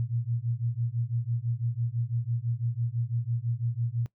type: beating tone pair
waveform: sine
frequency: 114.9 / 120.9 Hz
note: A#2 / B2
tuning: -25 / -36 cents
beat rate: 6 Hz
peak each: -30 dBFS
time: 0-4.06 s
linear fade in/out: 0 ms
effects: noise-tail reverb RT60 0.1 s tail -20 dB re dry